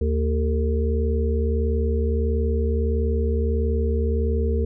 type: harmonic tone with a mistuned harmonic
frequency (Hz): 75.8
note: D#2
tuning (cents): -45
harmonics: 1 / 3 / 5 / 6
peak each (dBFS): -20 / -29 / -30 / -27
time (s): 0.01-4.65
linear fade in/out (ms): 5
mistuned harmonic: 5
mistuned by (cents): +64
effects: none